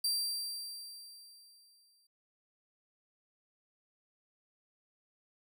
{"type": "tone with exponential decay", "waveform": "sawtooth", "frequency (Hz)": 4708, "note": "D8", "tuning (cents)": 3, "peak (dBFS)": -26, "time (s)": [0.04, 2.07], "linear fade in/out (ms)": 5, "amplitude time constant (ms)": 440, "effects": []}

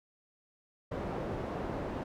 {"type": "low-pass noise", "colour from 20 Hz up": "white", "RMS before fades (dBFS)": -37, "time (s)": [0.91, 2.04], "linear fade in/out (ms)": 10, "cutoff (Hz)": 590, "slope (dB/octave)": 12, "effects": []}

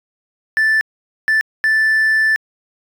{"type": "tone bursts at uneven times", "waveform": "triangle", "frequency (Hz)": 1760, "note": "A6", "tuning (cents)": 0, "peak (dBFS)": -9, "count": 3, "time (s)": [[0.57, 0.81], [1.28, 1.41], [1.64, 2.36]], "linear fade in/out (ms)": 0, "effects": ["tanh soft clip ceiling -5 dBFS"]}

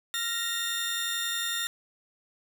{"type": "tone cluster", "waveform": "sawtooth", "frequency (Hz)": [1390, 1863, 3635], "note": ["F6", "A#6", "A#7"], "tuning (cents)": [-9, -2, -44], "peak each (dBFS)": [-33, -30, -28], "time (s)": [0.14, 1.67], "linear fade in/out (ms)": 0, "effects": ["10-bit"]}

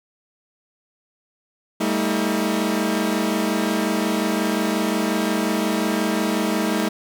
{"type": "tone cluster", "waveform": "sawtooth", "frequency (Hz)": [200.1, 225.7, 319.9], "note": ["G3", "A3", "D#4"], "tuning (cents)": [36, 44, 48], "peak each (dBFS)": -20, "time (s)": [1.8, 6.89], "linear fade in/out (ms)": 10, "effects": []}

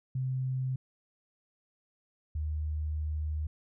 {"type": "tone pair in turn", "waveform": "sine", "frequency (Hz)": [130, 76.59], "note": ["C3", "D#2"], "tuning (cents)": [-11, -27], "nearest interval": "major sixth", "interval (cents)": 916, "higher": "first", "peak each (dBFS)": [-29, -30], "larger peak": "first", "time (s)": [[0.15, 0.76], [2.35, 3.47]], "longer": "second", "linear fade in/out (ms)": 5, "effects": []}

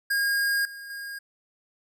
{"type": "tone with level steps", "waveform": "square", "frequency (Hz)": 1625, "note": "G#6", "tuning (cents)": -38, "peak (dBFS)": [-23, -39, -35], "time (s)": [0.1, 1.19], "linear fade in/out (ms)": 10, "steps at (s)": [0.65, 0.9], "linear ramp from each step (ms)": 2, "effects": []}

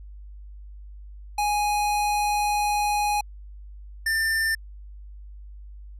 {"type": "tone pair in turn", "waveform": "square", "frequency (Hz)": [830.6, 1790.2], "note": ["G#5", "A6"], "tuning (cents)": [0, 29], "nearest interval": "octave + minor second", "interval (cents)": 1329, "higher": "second", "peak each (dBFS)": -22, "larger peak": "neither", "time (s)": [[1.38, 3.21], [4.06, 4.55]], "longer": "first", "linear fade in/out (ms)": 5, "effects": ["added 50 Hz sine -39 dBFS peak until 5.99 s", "resampled to 32000 Hz"]}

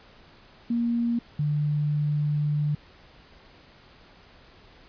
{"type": "tone pair in turn", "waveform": "sine", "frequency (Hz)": [235.4, 148.29], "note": ["A#3", "D3"], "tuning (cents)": [17, 17], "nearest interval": "minor sixth", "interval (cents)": 800, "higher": "first", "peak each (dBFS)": [-22, -22], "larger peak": "neither", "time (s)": [[0.7, 1.19], [1.39, 2.75]], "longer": "second", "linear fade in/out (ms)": 5, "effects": ["pink hiss -53 dBFS RMS until 4.88 s", "resampled to 11025 Hz"]}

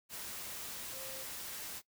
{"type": "tone in noise", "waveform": "sine", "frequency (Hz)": 530, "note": "C5", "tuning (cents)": 22, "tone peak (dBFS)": -50, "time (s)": [0.91, 1.26], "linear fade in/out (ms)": 50, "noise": "white", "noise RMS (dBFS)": -44, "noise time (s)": [0.09, 1.82], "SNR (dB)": -9, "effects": ["noise-tail reverb RT60 0.1 s tail -19 dB re dry"]}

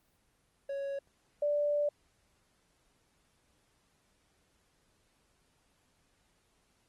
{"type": "tone pair in turn", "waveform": ["triangle", "sine"], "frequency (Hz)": [555, 586.1], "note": ["C#5", "D5"], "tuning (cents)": [2, -4], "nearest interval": "minor second", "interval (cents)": 94, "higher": "second", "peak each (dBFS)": [-32, -27], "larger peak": "second", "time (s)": [[0.69, 0.99], [1.42, 1.89]], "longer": "second", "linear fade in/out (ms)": 5, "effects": ["pink hiss -72 dBFS RMS until 6.88 s", "Opus 24 kbps"]}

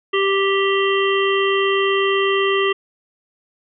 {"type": "harmonic tone", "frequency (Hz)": 392, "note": "G4", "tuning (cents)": 0, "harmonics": [1, 3, 5, 7, 8], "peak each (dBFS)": [-17, -22, -24, -25, -26], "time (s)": [0.13, 2.73], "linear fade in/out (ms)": 10, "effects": []}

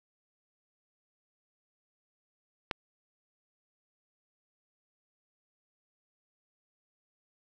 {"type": "click", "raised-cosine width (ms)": 0.3, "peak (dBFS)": -14, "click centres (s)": 2.712, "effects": []}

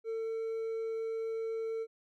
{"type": "tone with hard clipping", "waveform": "triangle", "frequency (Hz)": 449.3, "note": "A4", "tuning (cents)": 36, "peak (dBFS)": -34, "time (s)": [0.04, 1.87], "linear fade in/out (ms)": 50, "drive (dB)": 5, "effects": []}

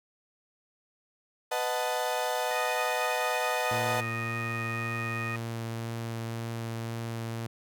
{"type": "chord", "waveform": "35% pulse", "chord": "B dominant seventh", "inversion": "none", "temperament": "equal with one note detuned", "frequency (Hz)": [498.5, 622.3, 740, 880], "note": ["B4", "D#5", "F#5", "A5"], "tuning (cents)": [16, 0, 0, 0], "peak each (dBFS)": -32, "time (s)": [1.51, 4.01], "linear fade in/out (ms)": 10}
{"type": "harmonic tone", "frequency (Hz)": 620, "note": "D#5", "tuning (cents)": -6, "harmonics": [2, 3, 4], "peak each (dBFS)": [-38, -37, -37], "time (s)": [2.51, 5.36], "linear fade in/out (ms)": 0}
{"type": "tone with vibrato", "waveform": "sawtooth", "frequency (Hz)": 115, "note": "A#2", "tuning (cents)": -23, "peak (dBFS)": -29, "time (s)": [3.71, 7.47], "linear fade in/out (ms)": 5, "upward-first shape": "sine", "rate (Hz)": 1.9, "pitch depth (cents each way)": 8}
{"effects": []}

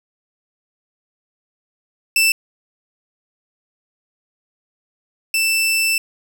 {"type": "tone pair in turn", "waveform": "sawtooth", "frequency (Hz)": [2660, 2660], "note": ["E7", "E7"], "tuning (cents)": [15, 15], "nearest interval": "unison", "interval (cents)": 0, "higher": "neither", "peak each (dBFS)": [-9, -12], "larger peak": "first", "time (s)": [[2.16, 2.32], [5.34, 5.98]], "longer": "second", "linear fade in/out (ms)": 2, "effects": []}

